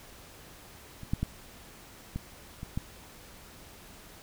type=clicks; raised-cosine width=5 ms; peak=-30 / -15 / -16 / -21 / -26 / -18 dBFS; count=6; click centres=1.033 / 1.135 / 1.23 / 2.16 / 2.631 / 2.775 s; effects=pink hiss -51 dBFS RMS until 4.22 s